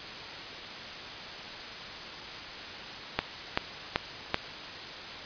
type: click train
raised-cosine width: 0.3 ms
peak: -8 dBFS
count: 4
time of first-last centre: 3.19-4.344 s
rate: 2.6 Hz
effects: white hiss -40 dBFS RMS until 5.25 s + resampled to 11025 Hz